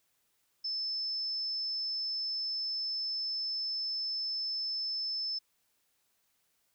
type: tone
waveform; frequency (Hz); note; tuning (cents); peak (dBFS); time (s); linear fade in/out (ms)
sine; 5260; E8; -5; -32; 0.64-5.39; 10
effects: white hiss -75 dBFS RMS until 6.74 s

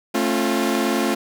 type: chord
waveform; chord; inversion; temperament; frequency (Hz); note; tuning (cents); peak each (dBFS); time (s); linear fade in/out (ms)
sawtooth; A augmented; none; equal with one note detuned; 220 / 270.7 / 349.2; A3 / C#4 / E#4; 0 / -41 / 0; -19; 0.14-1.15; 10
effects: none

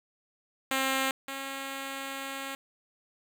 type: tone pair in turn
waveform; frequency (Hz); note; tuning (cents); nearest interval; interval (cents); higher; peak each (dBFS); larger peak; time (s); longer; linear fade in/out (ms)
5% pulse; 266.5 / 271.9; C4 / C#4; +32 / -33; unison; 35; second; -15 / -24; first; 0.71-1.11 / 1.28-2.55; second; 2
effects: none

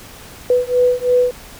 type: beating tone pair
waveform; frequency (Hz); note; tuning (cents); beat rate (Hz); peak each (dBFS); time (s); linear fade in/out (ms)
sine; 493.9 / 496.9; B4 / B4; 0 / +11; 3; -15 / -15; 0.5-1.31; 2
effects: pink hiss -38 dBFS RMS until 1.59 s

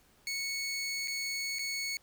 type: tone with dropouts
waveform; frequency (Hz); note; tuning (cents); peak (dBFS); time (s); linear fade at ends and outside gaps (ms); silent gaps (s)
20% pulse; 2211; C#7; -5; -28; 0.27-1.97; 1; 1.075-1.08 / 1.586-1.592
effects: pink hiss -65 dBFS RMS until 2.02 s

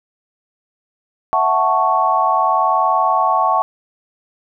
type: chord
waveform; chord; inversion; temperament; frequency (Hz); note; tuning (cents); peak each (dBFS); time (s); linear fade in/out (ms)
sine; F# minor seventh; third; equal; 659.3 / 740 / 880 / 1108.7; E5 / F#5 / A5 / C#6; 0 / 0 / 0 / 0; -21 / -18 / -18 / -16; 1.33-3.62; 0
effects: none

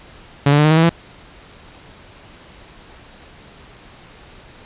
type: tone with pitch steps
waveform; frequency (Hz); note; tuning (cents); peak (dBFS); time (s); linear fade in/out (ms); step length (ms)
sawtooth; 141.7 / 145.77 / 149.95 / 154.26 / 158.69 / 163.24 / 167.93; C#3 / D3 / D3 / D#3 / D#3 / E3 / E3; +38 / -13 / +36 / -15 / +34 / -17 / +32; -6; 0.46-0.894; 5; 62
effects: pink hiss -43 dBFS RMS until 4.65 s + resampled to 8000 Hz

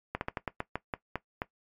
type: slowing click train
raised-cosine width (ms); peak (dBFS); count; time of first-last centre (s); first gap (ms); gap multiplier
0.5; -16; 10; 0.15-1.419; 61; 1.2
effects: noise-tail reverb RT60 0.1 s tail -17 dB re dry + MP3 96 kbps

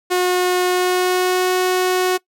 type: tone with pitch glide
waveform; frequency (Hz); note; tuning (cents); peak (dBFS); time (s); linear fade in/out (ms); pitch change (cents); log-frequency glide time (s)
sawtooth; 362.2 to 367.5; F#4 to F#4; -37 to -12; -11; 0.1-2.18; 20; +25; 0.66-1.53
effects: noise-tail reverb RT60 0.1 s tail -21 dB re dry

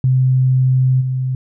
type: tone with level steps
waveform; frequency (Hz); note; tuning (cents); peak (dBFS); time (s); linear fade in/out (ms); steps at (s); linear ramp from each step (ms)
sine; 129.5; C3; -17; -10 / -16; 0.04-1.35; 2; 1; 20
effects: none

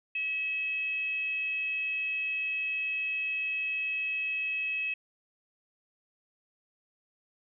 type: tone with frequency modulation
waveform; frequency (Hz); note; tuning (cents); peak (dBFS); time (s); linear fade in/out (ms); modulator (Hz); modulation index
sine; 2573; E7; -43; -29; 0.15-4.94; 5; 631; 0.22
effects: none

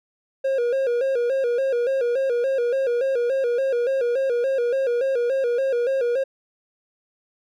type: tone with vibrato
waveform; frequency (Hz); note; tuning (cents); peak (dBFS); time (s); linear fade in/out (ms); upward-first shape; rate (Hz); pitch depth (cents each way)
triangle; 507; B4; +45; -17; 0.44-6.24; 10; square; 3.5; 100
effects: none

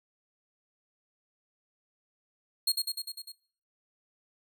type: tone with echo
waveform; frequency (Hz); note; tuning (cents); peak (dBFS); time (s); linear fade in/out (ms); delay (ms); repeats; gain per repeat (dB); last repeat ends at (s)
sawtooth; 4268; C8; +34; -21; 2.67-2.72; 5; 100; 6; -3; 3.32
effects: noise-tail reverb RT60 0.6 s tail -24 dB re dry

